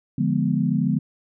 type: chord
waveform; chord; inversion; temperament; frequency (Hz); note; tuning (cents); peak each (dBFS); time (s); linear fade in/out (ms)
sine; D diminished seventh; none; equal; 146.83 / 174.61 / 207.7 / 246.9; D3 / F3 / Ab3 / Cb4; 0 / 0 / 0 / 0; -24; 0.18-0.99; 5
effects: none